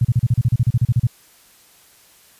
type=tone bursts; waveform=sine; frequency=120 Hz; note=B2; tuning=49 cents flat; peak=-11 dBFS; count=15; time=0.01-1.07 s; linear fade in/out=5 ms; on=38 ms; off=35 ms; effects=white hiss -51 dBFS RMS until 2.39 s + resampled to 32000 Hz